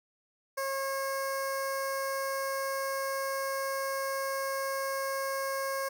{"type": "tone with notch filter", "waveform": "15% pulse", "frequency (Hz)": 542, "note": "C#5", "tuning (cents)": -39, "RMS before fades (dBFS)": -33, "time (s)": [0.57, 5.89], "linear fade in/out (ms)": 10, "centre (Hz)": 3000, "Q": 0.79, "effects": []}